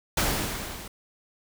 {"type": "noise with level ramp", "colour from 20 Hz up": "pink", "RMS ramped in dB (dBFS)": [-23, -41], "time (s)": [0.17, 0.88], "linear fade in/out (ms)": 5, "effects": []}